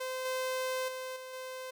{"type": "tone with level steps", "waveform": "sawtooth", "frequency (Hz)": 516, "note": "C5", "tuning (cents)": -24, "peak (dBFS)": [-31, -28, -34, -39, -36], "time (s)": [0, 1.71], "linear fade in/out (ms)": 10, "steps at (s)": [0.25, 0.88, 1.16, 1.33], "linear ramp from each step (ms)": 5, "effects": []}